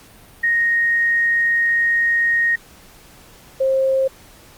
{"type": "tone pair in turn", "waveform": "sine", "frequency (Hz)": [1864.7, 531.8], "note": ["A#6", "C5"], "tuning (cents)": [0, 28], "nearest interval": "octave + minor seventh", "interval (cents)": 2172, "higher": "first", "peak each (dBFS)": -14, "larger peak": "neither", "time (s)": [[0.43, 2.56], [3.6, 4.08]], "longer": "first", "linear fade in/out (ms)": 10, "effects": ["pink hiss -46 dBFS RMS until 4.57 s", "Opus 48 kbps"]}